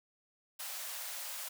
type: high-pass noise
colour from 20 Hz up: white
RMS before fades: -42 dBFS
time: 0.59-1.49 s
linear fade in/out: 10 ms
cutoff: 520 Hz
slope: 96 dB/octave
effects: none